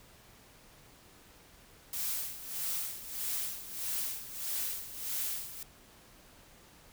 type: noise with tremolo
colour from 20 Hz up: blue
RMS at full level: -34 dBFS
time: 1.93-5.63 s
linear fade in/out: 2 ms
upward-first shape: sine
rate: 1.6 Hz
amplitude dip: 75%
effects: pink hiss -58 dBFS RMS until 6.92 s